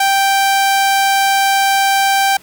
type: tone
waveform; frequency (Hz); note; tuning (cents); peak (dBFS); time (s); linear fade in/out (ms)
sawtooth; 784; G5; 0; -7; 0-2.37; 5
effects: pink hiss -44 dBFS RMS until 2.42 s + high-pass 80 Hz 12 dB/octave